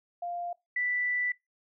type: tone pair in turn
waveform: sine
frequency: 698.5 / 1975.7 Hz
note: F5 / B6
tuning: 0 / 0 cents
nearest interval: octave + tritone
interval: 1800 cents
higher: second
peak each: -32 / -27 dBFS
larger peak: second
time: 0.22-0.53 / 0.76-1.32 s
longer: second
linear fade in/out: 5 ms
effects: noise-tail reverb RT60 0.2 s tail -22 dB re dry